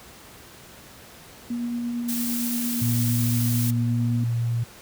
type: tone with tremolo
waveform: sine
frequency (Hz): 238.6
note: A#3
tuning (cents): +41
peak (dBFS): -24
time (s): 1.5-4.24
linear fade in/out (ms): 5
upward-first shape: triangle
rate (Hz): 8.8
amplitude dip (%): 25
type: noise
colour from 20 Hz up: blue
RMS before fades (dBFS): -30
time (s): 2.08-3.71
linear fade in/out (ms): 10
type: tone with pitch glide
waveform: sine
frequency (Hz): 116.54 to 117.55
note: A#2 to A#2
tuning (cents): 0 to +15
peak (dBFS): -21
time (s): 2.81-4.64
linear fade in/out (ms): 10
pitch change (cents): +15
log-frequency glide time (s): 3.58-4.13
effects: pink hiss -46 dBFS RMS until 4.81 s + high-pass 60 Hz 12 dB/octave